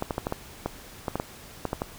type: clicks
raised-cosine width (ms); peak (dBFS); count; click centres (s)
1; -13; 12; 0.024 / 0.108 / 0.181 / 0.269 / 0.324 / 0.66 / 1.082 / 1.156 / 1.199 / 1.653 / 1.731 / 1.819
effects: pink hiss -46 dBFS RMS until 1.98 s